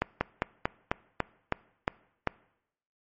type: slowing click train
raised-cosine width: 0.5 ms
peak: -10 dBFS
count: 9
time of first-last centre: 0.02-2.273 s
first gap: 190 ms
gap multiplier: 1.11
effects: noise-tail reverb RT60 0.8 s tail -22 dB re dry + MP3 32 kbps